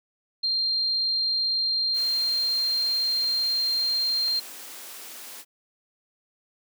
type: tone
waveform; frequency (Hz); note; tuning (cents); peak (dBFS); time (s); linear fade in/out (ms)
sine; 4186; C8; 0; -22; 0.43-4.4; 10
type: high-pass noise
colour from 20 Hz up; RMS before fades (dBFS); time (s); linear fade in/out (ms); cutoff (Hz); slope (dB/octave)
white; -41; 1.93-5.45; 50; 220; 48
type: clicks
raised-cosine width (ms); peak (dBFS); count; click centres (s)
0.3; -26; 2; 3.242 / 4.282
effects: none